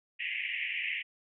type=band-pass noise; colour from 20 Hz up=pink; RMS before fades=-35 dBFS; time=0.19-1.03 s; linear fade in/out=20 ms; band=1900 to 2900 Hz; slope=96 dB/octave; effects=none